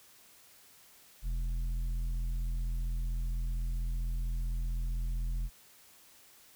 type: tone with tanh clipping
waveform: triangle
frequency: 42.17 Hz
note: E1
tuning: 40 cents sharp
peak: -32 dBFS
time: 1.22-5.5 s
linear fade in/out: 50 ms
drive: 12 dB
effects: white hiss -59 dBFS RMS until 6.55 s